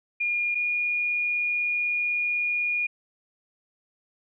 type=tone pair in turn; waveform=sine; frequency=2422 / 2436 Hz; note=D#7 / D#7; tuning=-47 / -37 cents; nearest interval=unison; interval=10 cents; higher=second; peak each=-23 dBFS; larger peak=neither; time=0.2-0.55 / 0.55-2.87 s; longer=second; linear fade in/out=10 ms; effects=none